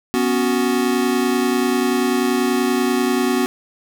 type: chord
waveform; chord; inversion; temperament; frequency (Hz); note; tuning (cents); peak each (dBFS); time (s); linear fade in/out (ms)
square; B suspended second; none; equal; 246.9 / 277.2 / 370; B3 / C#4 / F#4; 0 / 0 / 0; -20 / -23 / -21; 0.14-3.46; 0
effects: none